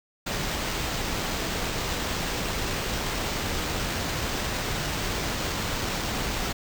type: noise with sample-and-hold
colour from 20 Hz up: pink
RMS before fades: -29 dBFS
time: 0.26-6.53 s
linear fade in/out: 10 ms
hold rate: 11025 Hz
effects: none